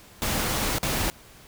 pink noise with dropouts, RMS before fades -26 dBFS, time 0.22-1.1 s, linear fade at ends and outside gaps 0 ms, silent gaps 0.784-0.83 s, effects pink hiss -50 dBFS RMS until 1.47 s

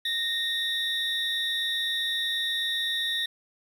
triangle tone cluster, 1851 / 3584 / 3812 Hz, A#6 / A7 / A#7, -13 / +31 / +38 cents, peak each -30 / -28 / -29 dBFS, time 0.05-3.26 s, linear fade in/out 5 ms, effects 9-bit

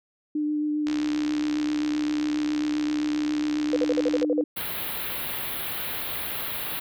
sine tone with vibrato, 300 Hz, D4, 37 cents sharp, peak -23 dBFS, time 0.35-4.44 s, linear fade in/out 5 ms, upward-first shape sine, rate 7.5 Hz, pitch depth 12 cents each way
click train, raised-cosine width 0.2 ms, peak -17 dBFS, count 231, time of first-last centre 0.87-4.228 s, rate 68.5 Hz
sine tone bursts, 493.9 Hz, B4, in tune, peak -20 dBFS, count 9, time 3.73-4.411 s, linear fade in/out 2 ms, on 33 ms, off 48 ms
white band-stop noise, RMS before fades -31 dBFS, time 4.56-6.8 s, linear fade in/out 10 ms, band 4000 to 11000 Hz, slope 48 dB/octave
effects none

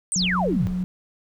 sine exponential sweep, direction down, 9270 to 92.8 Hz, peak -21 dBFS, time 0.12-0.67 s, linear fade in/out 0 ms
sine tone with tremolo, 182.4 Hz, F#3, 24 cents flat, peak -22 dBFS, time 0.16-0.84 s, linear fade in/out 0 ms, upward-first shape triangle, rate 5 Hz, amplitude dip 25%
brown noise, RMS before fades -37 dBFS, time 0.2-0.83 s, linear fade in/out 0 ms
effects none

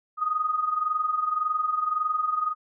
sine tone with amplitude modulation, 1244.5 Hz, D#6, in tune, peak -20 dBFS, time 0.17-2.55 s, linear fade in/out 50 ms, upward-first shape sine, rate 21.8 Hz, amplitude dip 70%, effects none

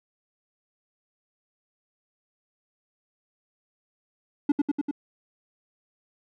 triangle tone with echo, 289.1 Hz, D4, 27 cents flat, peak -15 dBFS, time 4.49-4.52 s, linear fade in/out 5 ms, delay 98 ms, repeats 4, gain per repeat -2 dB, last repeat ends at 4.912 s, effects none

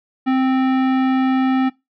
sine tone with hard clipping, 261.6 Hz, C4, in tune, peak -16 dBFS, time 0.26-1.7 s, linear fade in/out 20 ms, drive 18 dB, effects noise-tail reverb RT60 0.2 s tail -20 dB re dry + low-pass 3000 Hz 12 dB/octave

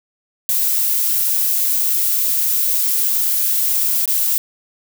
violet noise with dropouts, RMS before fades -17 dBFS, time 0.49-4.38 s, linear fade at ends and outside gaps 1 ms, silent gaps 4.057-4.077 s, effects none

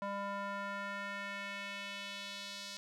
square tone with band-pass filter sweep, 200 Hz, G3, 35 cents sharp, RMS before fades -42 dBFS, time 0.02-2.77 s, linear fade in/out 0 ms, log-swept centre 900 to 4700 Hz, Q 1.7, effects none

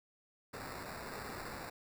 white noise with sample-and-hold, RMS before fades -45 dBFS, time 0.53-1.7 s, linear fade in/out 10 ms, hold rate 3150 Hz, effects none

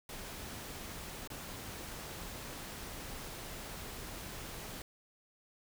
pink noise with dropouts, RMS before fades -45 dBFS, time 0.09-4.82 s, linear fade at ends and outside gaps 2 ms, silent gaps 1.275-1.301 s, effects none

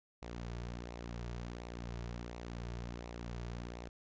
sawtooth tone with flanger, 59 Hz, A#1, 22 cents sharp, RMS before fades -44 dBFS, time 0.22-3.89 s, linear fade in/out 5 ms, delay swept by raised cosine 0.61 to 3.91 ms, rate 1.4 Hz, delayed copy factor -0.5, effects resampled to 16000 Hz

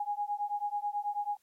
sine beating tone pair, 820 / 829.2 Hz, G#5 / G#5, -22 / -3 cents, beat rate 9.2 Hz, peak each -34 / -34 dBFS, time 0-1.37 s, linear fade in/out 5 ms, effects white hiss -73 dBFS RMS until 1.42 s + MP3 64 kbps

